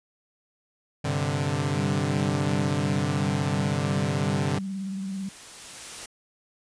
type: chord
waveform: sawtooth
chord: G suspended fourth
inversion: none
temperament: equal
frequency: 98 / 130.81 / 146.83 Hz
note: G2 / C3 / D3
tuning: 0 / 0 / 0 cents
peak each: -27 / -25 / -23 dBFS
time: 1.04-4.59 s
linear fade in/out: 10 ms
type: tone with vibrato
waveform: sine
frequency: 193.1 Hz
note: G3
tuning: 26 cents flat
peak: -29 dBFS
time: 1.75-5.29 s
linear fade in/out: 5 ms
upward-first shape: sine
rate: 18 Hz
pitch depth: 39 cents each way
type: noise with exponential growth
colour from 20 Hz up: white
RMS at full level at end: -37 dBFS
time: 2.42-6.06 s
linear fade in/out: 5 ms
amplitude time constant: 790 ms
effects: resampled to 22050 Hz